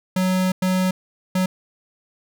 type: tone bursts at uneven times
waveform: square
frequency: 185.4 Hz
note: F#3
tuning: 4 cents sharp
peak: -18 dBFS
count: 3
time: 0.16-0.52 / 0.62-0.91 / 1.35-1.46 s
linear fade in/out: 5 ms
effects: none